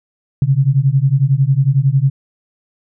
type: beating tone pair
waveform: sine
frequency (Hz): 130.81 / 141.81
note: C3 / C#3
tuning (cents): 0 / +40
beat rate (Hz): 11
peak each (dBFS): -13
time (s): 0.42-2.1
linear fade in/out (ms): 2
effects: none